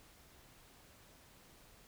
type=silence; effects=pink hiss -62 dBFS RMS until 1.87 s